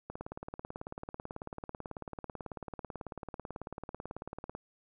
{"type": "click train", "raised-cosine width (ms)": 1, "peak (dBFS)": -26, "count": 82, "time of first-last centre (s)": [0.1, 4.551], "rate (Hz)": 18.2, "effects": []}